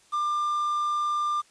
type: tone with quantisation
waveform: triangle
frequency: 1194 Hz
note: D6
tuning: 28 cents sharp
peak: -22 dBFS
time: 0.12-1.42 s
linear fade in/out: 20 ms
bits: 8
effects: white hiss -59 dBFS RMS until 1.5 s + resampled to 22050 Hz